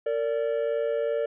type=tone pair together; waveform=triangle; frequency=457.4 / 580 Hz; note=A#4 / D5; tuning=-33 / -22 cents; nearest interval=major third; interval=411 cents; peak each=-25 dBFS; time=0.06-1.26 s; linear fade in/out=5 ms; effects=resampled to 8000 Hz